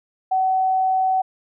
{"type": "tone", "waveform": "sine", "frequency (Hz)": 755, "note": "F#5", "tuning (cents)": 35, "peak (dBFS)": -16, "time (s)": [0.31, 1.22], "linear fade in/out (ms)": 10, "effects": []}